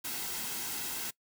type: noise with comb filter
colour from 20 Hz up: white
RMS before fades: -37 dBFS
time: 0.04-1.11 s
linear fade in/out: 10 ms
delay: 1.7 ms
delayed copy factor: -0.5
effects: noise-tail reverb RT60 0.1 s tail -22 dB re dry